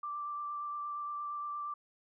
sine tone with vibrato, 1174.7 Hz, D6, in tune, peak -36 dBFS, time 0.03-1.74 s, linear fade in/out 5 ms, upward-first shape triangle, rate 8.6 Hz, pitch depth 15 cents each way, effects none

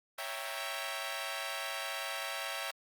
10% pulse chord, C# diminished seventh, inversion none, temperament equal, 554.4 / 659.3 / 784 / 932.3 Hz, C#5 / E5 / G5 / Bb5, 0 / 0 / 0 / 0 cents, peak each -34 / -32 / -34 / -36 dBFS, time 0.18-2.71 s, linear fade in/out 5 ms, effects Opus 24 kbps

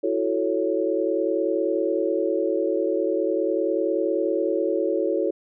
sine chord, F# minor seventh, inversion third, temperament equal, 329.6 / 370 / 440 / 554.4 Hz, E4 / F#4 / A4 / C#5, 0 / 0 / 0 / 0 cents, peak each -26 dBFS, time 0.03-5.31 s, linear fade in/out 10 ms, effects none

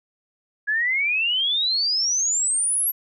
sine exponential sweep, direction up, 1661.2 to 11780 Hz, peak -19 dBFS, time 0.67-2.92 s, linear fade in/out 20 ms, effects none

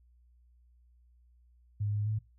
sine tone with pitch steps, 103.5 / 104.3 / 107.8 Hz, G#2 / G#2 / A2, -5 / +8 / -35 cents, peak -29 dBFS, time 1.8-2.19 s, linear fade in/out 10 ms, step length 130 ms, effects noise-tail reverb RT60 0.2 s tail -19 dB re dry + added 60 Hz sine -60 dBFS peak until 2.38 s

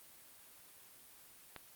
click, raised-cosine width 0.3 ms, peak -29 dBFS, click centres 1.563 s, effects white hiss -59 dBFS RMS until 1.75 s + Opus 32 kbps

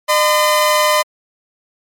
sawtooth tone pair together, 607 / 1019 Hz, D#5 / C6, -43 / -46 cents, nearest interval major sixth, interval 897 cents, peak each -10 dBFS, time 0.08-1.03 s, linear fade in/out 20 ms, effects MP3 64 kbps

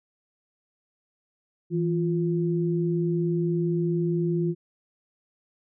sine tone pair together, 164.8 / 349.2 Hz, E3 / F4, 0 / 0 cents, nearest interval octave + minor second, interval 1300 cents, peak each -24 / -26 dBFS, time 1.7-4.55 s, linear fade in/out 50 ms, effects none

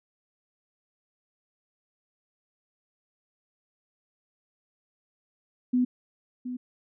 sine tone with echo, 249.7 Hz, B3, 19 cents sharp, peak -20 dBFS, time 5.73-5.85 s, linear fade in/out 10 ms, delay 720 ms, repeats 1, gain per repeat -11 dB, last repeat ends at 6.57 s, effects none

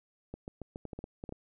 clicks, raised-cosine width 2 ms, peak -27 dBFS, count 11, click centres 0.34 / 0.479 / 0.617 / 0.759 / 0.853 / 0.932 / 0.99 / 1.041 / 1.239 / 1.292 / 1.324 s, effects none

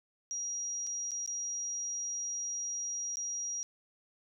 sine tone with dropouts, 5730 Hz, F8, 44 cents sharp, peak -34 dBFS, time 0.31-3.63 s, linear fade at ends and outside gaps 0 ms, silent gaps 0.867-0.871 / 1.109-1.117 / 1.261-1.276 / 3.157-3.17 s, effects none

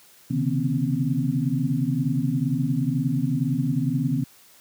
sine tone cluster, 131.3 / 142.5 / 159.5 / 244.4 / 266.5 Hz, C3 / C#3 / D#3 / B3 / C4, +6 / +48 / +43 / -18 / +32 cents, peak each -27 dBFS, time 0.3-4.24 s, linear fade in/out 10 ms, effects white hiss -53 dBFS RMS until 4.6 s + high-pass 80 Hz 12 dB/octave

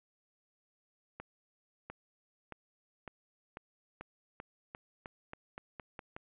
accelerating click train, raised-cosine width 0.5 ms, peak -28 dBFS, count 14, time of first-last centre 1.2-6.165 s, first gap 700 ms, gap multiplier 0.89, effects resampled to 8000 Hz + 11-bit

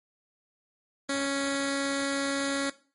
10% pulse tone with notch filter, 277.2 Hz, C#4, in tune, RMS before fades -29 dBFS, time 1.09-2.7 s, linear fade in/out 5 ms, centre 910 Hz, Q 1.2, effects noise-tail reverb RT60 0.4 s tail -18 dB re dry + MP3 48 kbps

